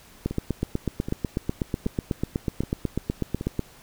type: two click trains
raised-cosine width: 3 ms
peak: -11 / -17 dBFS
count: 28 / 5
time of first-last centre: 0.26-3.593 / 0.31-3.411 s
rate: 8.1 / 1.29 Hz
effects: pink hiss -51 dBFS RMS until 3.82 s